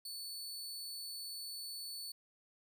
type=tone; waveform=sawtooth; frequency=4459 Hz; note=C#8; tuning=9 cents sharp; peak=-40 dBFS; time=0.05-2.12 s; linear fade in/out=5 ms; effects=none